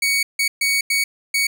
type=tone bursts at uneven times; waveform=sawtooth; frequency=2238 Hz; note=C#7; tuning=16 cents sharp; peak=-13 dBFS; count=5; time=0.02-0.23 / 0.39-0.48 / 0.61-0.81 / 0.9-1.04 / 1.34-1.47 s; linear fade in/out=5 ms; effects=none